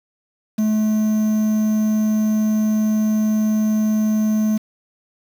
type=tone with quantisation; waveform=triangle; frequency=215.4 Hz; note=A3; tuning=37 cents flat; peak=-13 dBFS; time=0.58-4.58 s; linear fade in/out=10 ms; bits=6; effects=none